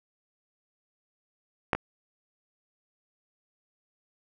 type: clicks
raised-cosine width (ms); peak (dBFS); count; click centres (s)
0.5; -8 / -14; 2; 1.732 / 1.75
effects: none